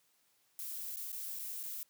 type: noise with dropouts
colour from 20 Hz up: violet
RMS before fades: -42 dBFS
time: 0.59-1.83 s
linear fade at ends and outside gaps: 0 ms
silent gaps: 0.959-0.969 / 1.119-1.128 / 1.389-1.394 / 1.631-1.637 s
effects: white hiss -73 dBFS RMS until 1.89 s + high-pass 100 Hz 12 dB/octave